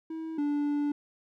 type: tone pair in turn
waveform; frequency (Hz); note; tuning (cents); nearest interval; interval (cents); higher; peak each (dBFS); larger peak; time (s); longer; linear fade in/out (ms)
triangle; 321.9 / 291.1; E4 / D4; -41 / -15; major second; 174; first; -32 / -24; second; 0.1-0.38 / 0.38-0.92; second; 5
effects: none